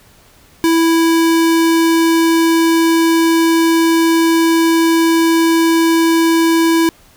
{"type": "tone", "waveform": "square", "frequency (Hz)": 329.6, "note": "E4", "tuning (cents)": 0, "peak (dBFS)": -10, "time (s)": [0.64, 6.89], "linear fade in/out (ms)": 0, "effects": ["pink hiss -47 dBFS RMS until 7.16 s"]}